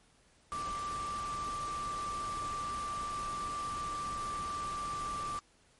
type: tone in noise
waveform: sine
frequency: 1174.7 Hz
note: D6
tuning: in tune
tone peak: -35 dBFS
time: 0.52-5.39 s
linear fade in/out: 0 ms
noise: pink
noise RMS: -45 dBFS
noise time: 0.52-5.39 s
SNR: +7 dB
effects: pink hiss -66 dBFS RMS until 5.79 s + MP3 48 kbps